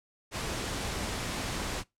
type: noise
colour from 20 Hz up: pink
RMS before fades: -34 dBFS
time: 0.31-1.84 s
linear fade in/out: 50 ms
effects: noise-tail reverb RT60 0.2 s tail -23 dB re dry + low-pass 9000 Hz 12 dB/octave